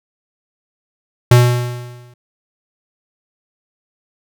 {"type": "tone with exponential decay", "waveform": "square", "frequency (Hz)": 122.2, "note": "B2", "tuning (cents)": -18, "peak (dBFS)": -4, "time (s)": [1.31, 2.14], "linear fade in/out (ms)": 5, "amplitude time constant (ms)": 180, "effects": []}